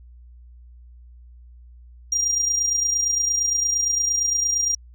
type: tone with amplitude modulation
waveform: sine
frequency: 5700 Hz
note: F8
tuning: 34 cents sharp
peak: -15 dBFS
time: 2.12-4.75 s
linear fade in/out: 5 ms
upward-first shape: sine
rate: 28.7 Hz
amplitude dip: 60%
effects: tanh soft clip ceiling -14 dBFS + added 60 Hz sine -43 dBFS peak until 4.94 s